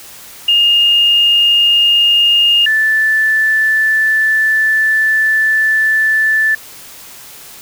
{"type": "tone pair in turn", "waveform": "sine", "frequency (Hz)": [2834, 1755.1], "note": ["F7", "A6"], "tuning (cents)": [25, -5], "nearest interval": "minor sixth", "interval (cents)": 830, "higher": "first", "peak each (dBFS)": [-7, -9], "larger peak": "first", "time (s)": [[0.48, 2.66], [2.66, 6.55]], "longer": "second", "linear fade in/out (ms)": 5, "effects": ["white hiss -35 dBFS RMS until 7.61 s"]}